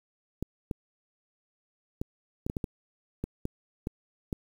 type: clicks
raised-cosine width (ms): 3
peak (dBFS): -18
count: 11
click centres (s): 0.426 / 0.712 / 2.015 / 2.465 / 2.499 / 2.568 / 2.642 / 3.24 / 3.454 / 3.871 / 4.328
effects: 8-bit